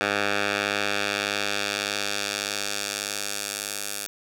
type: tone with band-pass filter sweep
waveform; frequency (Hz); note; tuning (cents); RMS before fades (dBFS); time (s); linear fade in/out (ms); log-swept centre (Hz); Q
10% pulse; 101.7; G#2; -36; -28; 0.01-4.07; 0; 1900 to 9800; 0.81
effects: none